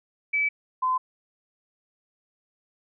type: tone pair in turn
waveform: sine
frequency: 2300 / 1024.5 Hz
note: D7 / C6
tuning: -37 / -37 cents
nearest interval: octave + major second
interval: 1400 cents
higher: first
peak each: -21 dBFS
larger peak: neither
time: 0.33-0.49 / 0.82-0.98 s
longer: neither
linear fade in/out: 10 ms
effects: none